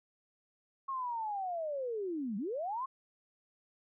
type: linear two-way sweep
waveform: sine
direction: down then up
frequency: 1094 to 188.1 to 1094 Hz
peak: -34 dBFS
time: 0.88-2.86 s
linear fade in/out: 10 ms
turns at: 2.37 s
effects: none